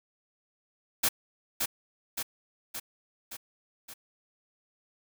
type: noise with echo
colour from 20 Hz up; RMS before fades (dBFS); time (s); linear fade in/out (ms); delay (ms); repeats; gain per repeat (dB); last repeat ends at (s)
white; -25; 1.03-1.09; 10; 570; 5; -4; 3.94
effects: none